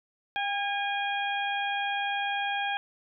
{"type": "harmonic tone with a mistuned harmonic", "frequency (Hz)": 816, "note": "G#5", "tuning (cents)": -31, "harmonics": [1, 2, 3, 4], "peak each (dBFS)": [-30, -33, -35, -36], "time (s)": [0.36, 2.77], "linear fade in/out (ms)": 0, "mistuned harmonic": 1, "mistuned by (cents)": -31, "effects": []}